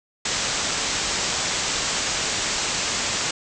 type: low-pass noise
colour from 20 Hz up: white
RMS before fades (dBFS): -25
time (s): 0.25-3.31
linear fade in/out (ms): 5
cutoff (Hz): 7900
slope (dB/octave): 96
effects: none